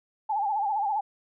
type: tone with vibrato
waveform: sine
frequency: 831 Hz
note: G#5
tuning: 1 cent sharp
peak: -24 dBFS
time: 0.29-1.01 s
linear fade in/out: 10 ms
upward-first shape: sine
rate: 15 Hz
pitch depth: 97 cents each way
effects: none